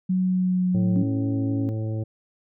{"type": "tone with pitch glide", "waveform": "sine", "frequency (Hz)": [185, 181.61], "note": ["F#3", "F#3"], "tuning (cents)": [0, -32], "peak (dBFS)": -19, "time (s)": [0.09, 1.03], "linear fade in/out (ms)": 10, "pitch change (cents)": -32, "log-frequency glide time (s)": [0.21, 0.77]}
{"type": "harmonic tone", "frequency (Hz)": 109.6, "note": "A2", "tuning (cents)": -6, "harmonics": [1, 2, 3, 4, 5, 7], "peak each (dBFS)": [-25, -38, -35, -42, -39, -51], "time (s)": [0.74, 2.04], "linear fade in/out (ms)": 10}
{"type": "tone with vibrato", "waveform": "sine", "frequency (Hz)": 277.2, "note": "C#4", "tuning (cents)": 0, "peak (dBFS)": -24, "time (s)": [0.96, 1.69], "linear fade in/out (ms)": 0, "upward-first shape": "sine", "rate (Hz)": 3.8, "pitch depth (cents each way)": 13}
{"effects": []}